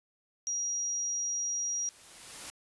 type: tone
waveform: sine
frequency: 5730 Hz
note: F8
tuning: 44 cents sharp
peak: -30 dBFS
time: 0.47-1.89 s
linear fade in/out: 0 ms
type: noise with exponential growth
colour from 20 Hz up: white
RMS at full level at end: -41 dBFS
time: 0.98-2.5 s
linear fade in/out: 0 ms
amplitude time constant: 330 ms
effects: resampled to 24000 Hz